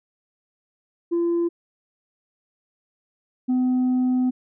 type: tone pair in turn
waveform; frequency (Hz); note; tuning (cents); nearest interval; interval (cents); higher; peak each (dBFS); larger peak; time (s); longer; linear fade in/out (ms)
sine; 341.5 / 253.4; F4 / B3; -39 / +45; perfect fourth; 516; first; -17 / -15; second; 1.11-1.49 / 3.48-4.31; second; 20
effects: tanh soft clip ceiling -17 dBFS

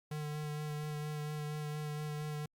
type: tone with vibrato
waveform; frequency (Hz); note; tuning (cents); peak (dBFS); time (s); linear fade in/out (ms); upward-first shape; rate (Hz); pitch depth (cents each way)
square; 150.4; D3; +42; -38; 0.11-2.46; 5; sine; 4.3; 16
effects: Opus 48 kbps

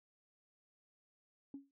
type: tone with exponential decay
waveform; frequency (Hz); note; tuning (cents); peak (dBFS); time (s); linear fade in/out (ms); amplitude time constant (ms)
sine; 277.2; C#4; 0; -40; 1.54-1.71; 2; 35
effects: noise-tail reverb RT60 0.1 s tail -25 dB re dry + tanh soft clip ceiling -38 dBFS

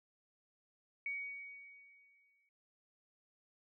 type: tone with exponential decay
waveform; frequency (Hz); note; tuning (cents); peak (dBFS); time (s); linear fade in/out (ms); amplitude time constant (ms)
sine; 2248; C#7; +24; -36; 1.06-2.49; 2; 310
effects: noise-tail reverb RT60 0.9 s tail -26 dB re dry

